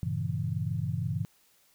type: chord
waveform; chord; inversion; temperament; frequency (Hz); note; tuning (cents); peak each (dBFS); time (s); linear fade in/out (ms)
sine; G diminished seventh; none; equal; 98 / 116.54 / 138.59 / 164.81; G2 / Bb2 / Db3 / Fb3; 0 / 0 / 0 / 0; -34; 0.03-1.25; 0
effects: white hiss -65 dBFS RMS until 1.74 s